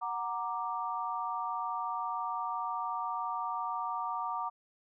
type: chord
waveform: sine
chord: Gb augmented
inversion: none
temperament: equal with one note detuned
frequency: 740 / 932.3 / 1178.1 Hz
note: Gb5 / Bb5 / D6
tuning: 0 / 0 / +5 cents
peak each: -39 / -36 / -36 dBFS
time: 0.01-4.5 s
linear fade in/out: 20 ms
effects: none